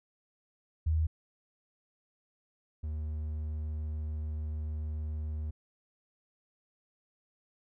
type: tone pair in turn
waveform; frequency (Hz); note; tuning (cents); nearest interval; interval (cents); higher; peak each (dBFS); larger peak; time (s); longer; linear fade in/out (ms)
sine / triangle; 79.3 / 76.73; D#2 / D#2; +33 / -24; minor second; 57; first; -25 / -31; first; 0.86-1.07 / 2.83-5.51; second; 10
effects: none